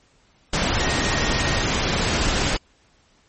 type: tone in noise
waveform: sine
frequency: 1864.7 Hz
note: A#6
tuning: in tune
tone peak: -30 dBFS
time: 0.8-1.64 s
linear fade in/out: 5 ms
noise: pink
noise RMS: -21 dBFS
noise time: 0.53-2.57 s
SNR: -12 dB
effects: pink hiss -59 dBFS RMS until 3.28 s + MP3 32 kbps